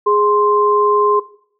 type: tone pair together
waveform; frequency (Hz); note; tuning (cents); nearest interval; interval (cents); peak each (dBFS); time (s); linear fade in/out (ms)
sine; 415.3 / 1046.5; G#4 / C6; 0 / 0; octave + major third; 1600; -13; 0.06-1.2; 10
effects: noise-tail reverb RT60 0.6 s tail -18 dB re dry